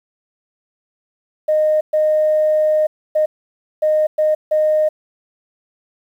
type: tone bursts at uneven times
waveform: sine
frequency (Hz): 616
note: D#5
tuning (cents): -17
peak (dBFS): -11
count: 6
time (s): 1.48-1.81 / 1.93-2.87 / 3.15-3.26 / 3.82-4.07 / 4.18-4.35 / 4.51-4.89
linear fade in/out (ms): 10
effects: tanh soft clip ceiling -7 dBFS + 8-bit